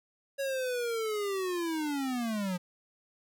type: linear sweep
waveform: square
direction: down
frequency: 556 to 174.61 Hz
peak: -31 dBFS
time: 0.38-2.58 s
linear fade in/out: 20 ms
effects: none